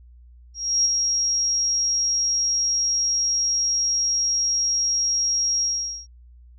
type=tone with ADSR envelope; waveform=sine; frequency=5610 Hz; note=F8; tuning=7 cents sharp; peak=-15 dBFS; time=0.54-6.07 s; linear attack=310 ms; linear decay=20 ms; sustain=-4 dB; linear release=450 ms; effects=added 60 Hz sine -45 dBFS peak until 6.58 s